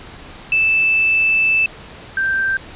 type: tone pair in turn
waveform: sine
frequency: 2637 / 1568 Hz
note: E7 / G6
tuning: 0 / 0 cents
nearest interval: major sixth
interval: 900 cents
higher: first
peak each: -12 / -15 dBFS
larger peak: first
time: 0.52-1.66 / 2.17-2.57 s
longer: first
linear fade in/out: 2 ms
effects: pink hiss -37 dBFS RMS until 2.75 s + resampled to 8000 Hz